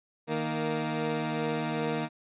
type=tone pair together; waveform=15% pulse; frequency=156.25 / 233.1 Hz; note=D#3 / A#3; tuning=+8 / 0 cents; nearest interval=perfect fifth; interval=692 cents; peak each=-25 dBFS; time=0.27-2.09 s; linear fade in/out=50 ms; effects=resampled to 8000 Hz